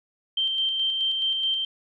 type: tone with tremolo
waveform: sine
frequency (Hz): 3136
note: G7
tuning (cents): 0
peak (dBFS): -21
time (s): 0.37-1.65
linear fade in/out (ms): 5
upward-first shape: square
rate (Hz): 4.7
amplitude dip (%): 30
effects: none